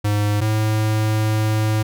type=tone pair in turn; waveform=square; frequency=103.83 / 108.34 Hz; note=G#2 / A2; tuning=0 / -26 cents; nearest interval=minor second; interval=74 cents; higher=second; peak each=-17 dBFS; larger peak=neither; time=0.04-0.41 / 0.41-1.83 s; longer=second; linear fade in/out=10 ms; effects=none